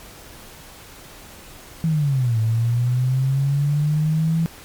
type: linear two-way sweep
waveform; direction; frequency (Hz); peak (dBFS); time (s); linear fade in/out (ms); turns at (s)
sine; down then up; 165.7 to 110 to 165.7; -16; 1.84-4.46; 0; 2.39
effects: pink hiss -42 dBFS RMS until 4.64 s + MP3 96 kbps